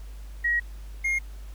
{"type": "tone pair in turn", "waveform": ["sine", "triangle"], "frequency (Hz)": [1901, 2134], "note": ["A#6", "C7"], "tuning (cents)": [33, 34], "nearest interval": "major second", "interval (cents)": 201, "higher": "second", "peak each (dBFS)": -21, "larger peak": "neither", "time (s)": [[0.44, 0.6], [1.04, 1.19]], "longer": "first", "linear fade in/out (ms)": 10, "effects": ["added 50 Hz sine -37 dBFS peak until 1.54 s", "pink hiss -55 dBFS RMS until 1.54 s"]}